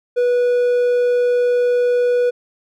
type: tone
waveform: triangle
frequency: 489.1 Hz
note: B4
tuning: 17 cents flat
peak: -11 dBFS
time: 0.16-2.31 s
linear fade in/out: 20 ms
effects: none